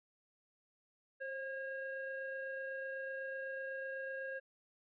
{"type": "ring-modulated tone", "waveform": "triangle", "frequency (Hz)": 547, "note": "C#5", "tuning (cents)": -23, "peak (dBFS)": -35, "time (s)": [1.2, 4.4], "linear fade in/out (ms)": 20, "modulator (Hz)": 1080, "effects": ["resampled to 8000 Hz"]}